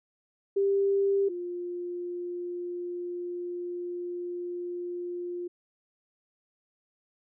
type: tone pair in turn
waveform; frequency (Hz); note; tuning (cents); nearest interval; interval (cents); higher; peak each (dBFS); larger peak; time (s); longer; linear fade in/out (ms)
sine; 395.5 / 352.4; G4 / F4; +15 / +16; major second; 199; first; -22 / -32; first; 0.56-1.29 / 1.29-5.48; second; 10
effects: none